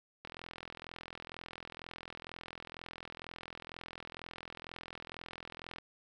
click train, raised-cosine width 0.3 ms, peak -28 dBFS, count 234, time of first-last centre 0.25-5.784 s, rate 42.1 Hz, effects none

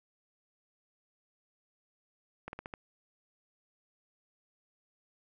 slowing click train, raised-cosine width 0.5 ms, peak -25 dBFS, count 5, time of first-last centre 2.48-2.738 s, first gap 51 ms, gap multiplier 1.16, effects none

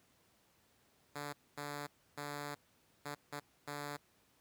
5% pulse tone bursts at uneven times, 145.3 Hz, D3, 18 cents flat, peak -30 dBFS, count 6, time 1.15-1.33 / 1.57-1.87 / 2.17-2.55 / 3.05-3.15 / 3.32-3.4 / 3.67-3.97 s, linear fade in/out 10 ms, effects pink hiss -71 dBFS RMS until 4.4 s + high-pass 80 Hz 12 dB/octave

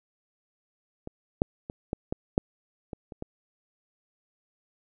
clicks, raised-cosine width 2 ms, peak -23 / -8 / -22 / -15 / -15 / -7 / -22 / -27 / -21 dBFS, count 9, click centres 1.074 / 1.419 / 1.699 / 1.931 / 2.125 / 2.379 / 2.932 / 3.122 / 3.224 s, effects none

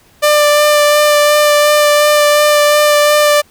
sawtooth tone with vibrato, 593 Hz, D5, 17 cents sharp, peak -3 dBFS, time 0.22-3.42 s, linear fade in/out 20 ms, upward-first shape sine, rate 2.8 Hz, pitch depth 12 cents each way, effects pink hiss -48 dBFS RMS until 3.5 s

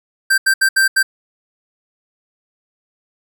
square tone bursts at uneven times, 1568 Hz, G6, in tune, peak -11 dBFS, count 5, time 0.3-0.38 / 0.46-0.54 / 0.61-0.69 / 0.76-0.88 / 0.96-1.03 s, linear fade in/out 10 ms, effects none

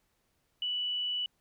sine tone, 2960 Hz, F#7, in tune, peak -30 dBFS, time 0.62-1.26 s, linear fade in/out 2 ms, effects pink hiss -75 dBFS RMS until 1.4 s

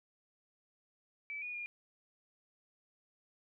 sine tone with pitch steps, 2306 / 2455 / 2419 Hz, D7 / D#7 / D#7, -32 / -24 / -49 cents, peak -39 dBFS, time 1.3-1.66 s, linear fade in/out 0 ms, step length 120 ms, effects none

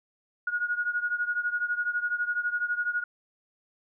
sine beating tone pair, 1441 / 1453 Hz, F#6 / F#6, -46 / -32 cents, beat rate 12 Hz, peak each -28 / -31 dBFS, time 0.47-3.04 s, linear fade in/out 5 ms, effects none

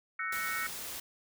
sine chord, F# dominant seventh, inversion third, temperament equal with one note detuned, 1318.5 / 1492 / 1864.7 / 2217 Hz, E6 / F#6 / A#6 / C#7, 0 / +14 / 0 / 0 cents, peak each -38 / -39 / -38 / -38 dBFS, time 0.19-0.67 s, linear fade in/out 5 ms
white noise, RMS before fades -41 dBFS, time 0.32-1 s, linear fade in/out 5 ms
effects none

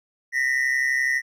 triangle tone pair together, 1843.7 / 1975.5 Hz, A#6 / B6, -20 / 0 cents, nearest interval minor second, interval 120 cents, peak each -21 dBFS, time 0.32-1.22 s, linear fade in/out 50 ms, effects none

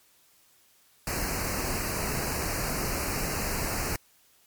pink band-stop noise, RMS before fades -30 dBFS, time 1.07-3.96 s, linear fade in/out 2 ms, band 2800 to 4200 Hz, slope 96 dB/octave, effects white hiss -62 dBFS RMS until 4.46 s + MP3 96 kbps

